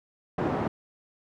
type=band-pass noise; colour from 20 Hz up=pink; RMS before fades=-28 dBFS; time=0.38-0.68 s; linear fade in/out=5 ms; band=160 to 910 Hz; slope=12 dB/octave; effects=none